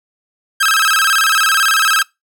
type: tone with vibrato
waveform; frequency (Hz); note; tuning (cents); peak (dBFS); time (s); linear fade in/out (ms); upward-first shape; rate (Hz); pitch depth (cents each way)
sawtooth; 1439; F#6; -49; -7; 0.6-2.03; 10; square; 18; 180
effects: noise-tail reverb RT60 0.2 s tail -24 dB re dry